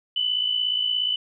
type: tone pair together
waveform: sine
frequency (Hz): 2943 / 3000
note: F#7 / F#7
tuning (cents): -10 / +23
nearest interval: unison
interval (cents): 33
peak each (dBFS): -28 / -22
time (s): 0.16-1.16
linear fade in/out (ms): 5
effects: none